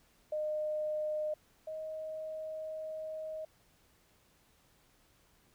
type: tone pair in turn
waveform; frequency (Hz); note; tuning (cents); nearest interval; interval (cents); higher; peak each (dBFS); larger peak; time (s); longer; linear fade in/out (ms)
sine; 611 / 627.8; D#5 / D#5; -32 / +15; unison; 47; second; -32 / -38; first; 0.32-1.34 / 1.67-3.45; second; 5
effects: pink hiss -68 dBFS RMS until 5.54 s